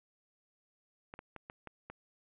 clicks, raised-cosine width 0.5 ms, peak -30 dBFS, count 6, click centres 1.139 / 1.191 / 1.363 / 1.499 / 1.673 / 1.9 s, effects resampled to 8000 Hz + 12-bit

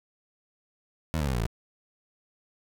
20% pulse tone with pitch steps, 80.1 / 72.61 / 65.82 / 59.66 / 54.08 Hz, E2 / D2 / C2 / A#1 / A1, -49 / -19 / +11 / +41 / -29 cents, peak -21 dBFS, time 1.14-1.465 s, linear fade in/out 0 ms, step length 65 ms, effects none

